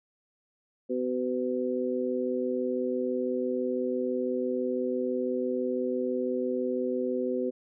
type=harmonic tone; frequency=126 Hz; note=B2; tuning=35 cents sharp; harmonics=2 / 3 / 4; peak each=-31 / -31 / -31 dBFS; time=0.89-7.51 s; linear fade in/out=20 ms; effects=none